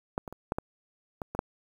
clicks, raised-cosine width 1 ms, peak -15 / -25 / -28 / -14 / -16 / -20 / -21 / -11 dBFS, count 8, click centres 0.179 / 0.278 / 0.326 / 0.521 / 0.585 / 1.218 / 1.35 / 1.391 s, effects 8-bit

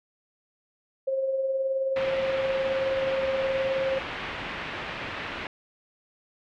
sine tone with tremolo, 534 Hz, C5, 35 cents sharp, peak -22 dBFS, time 1.07-3.99 s, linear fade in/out 10 ms, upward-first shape triangle, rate 19 Hz, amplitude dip 45%
white low-pass noise, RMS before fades -35 dBFS, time 1.96-5.47 s, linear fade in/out 2 ms, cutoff 2800 Hz, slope 24 dB/octave
effects none

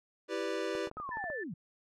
square chord, E minor seventh, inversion none, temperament equal, 329.6 / 392 / 493.9 / 587.3 Hz, E4 / G4 / B4 / D5, 0 / 0 / 0 / 0 cents, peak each -40 / -38 / -39 / -41 dBFS, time 0.28-0.9 s, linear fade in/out 50 ms
clicks, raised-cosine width 1 ms, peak -31 dBFS, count 9, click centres 0.752 / 0.873 / 0.914 / 0.97 / 1 / 1.091 / 1.171 / 1.241 / 1.301 s
sine linear sweep, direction down, 1300 to 137.7 Hz, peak -38 dBFS, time 0.97-1.54 s, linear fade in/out 5 ms
sine tone, 1760 Hz, A6, in tune, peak -38 dBFS, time 1.11-1.44 s, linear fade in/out 10 ms
effects low-pass 6000 Hz 12 dB/octave

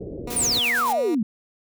white low-pass noise, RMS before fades -34 dBFS, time 0-0.6 s, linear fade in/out 10 ms, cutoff 520 Hz, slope 48 dB/octave
15% pulse tone with vibrato, 240 Hz, B3, 49 cents flat, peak -26 dBFS, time 0.27-1.15 s, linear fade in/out 5 ms, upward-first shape square, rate 4.3 Hz, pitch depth 14 cents each way
white noise with tremolo, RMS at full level -32 dBFS, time 0.3-0.93 s, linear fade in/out 5 ms, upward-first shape sine, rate 8.8 Hz, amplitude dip 50%
sine exponential sweep, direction down, 9956 to 199.3 Hz, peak -19 dBFS, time 0.36-1.23 s, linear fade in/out 5 ms
effects none

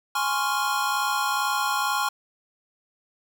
square chord, Db major seventh, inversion second, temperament equal, 830.6 / 1046.5 / 1108.7 / 1396.9 Hz, Ab5 / C6 / Db6 / F6, 0 / 0 / 0 / 0 cents, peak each -29 / -29 / -30 / -29 dBFS, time 0.15-2.09 s, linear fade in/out 5 ms, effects none

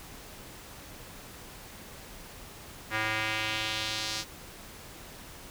square tone with band-pass filter sweep, 109.2 Hz, A2, 13 cents flat, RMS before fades -32 dBFS, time 2.9-4.25 s, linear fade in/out 50 ms, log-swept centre 1800 to 5100 Hz, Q 1.7, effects pink hiss -47 dBFS RMS until 5.5 s

